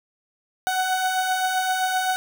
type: beating tone pair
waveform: 30% pulse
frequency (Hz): 740 / 747.7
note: F#5 / F#5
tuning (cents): 0 / +18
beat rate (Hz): 7.7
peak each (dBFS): -27 / -19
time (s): 0.67-2.16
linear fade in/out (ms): 0
effects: none